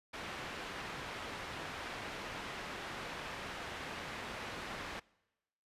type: low-pass noise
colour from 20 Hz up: white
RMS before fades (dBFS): -44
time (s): 0.13-5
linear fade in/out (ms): 10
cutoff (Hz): 2200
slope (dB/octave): 12
effects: noise-tail reverb RT60 1.0 s tail -24 dB re dry + resampled to 32000 Hz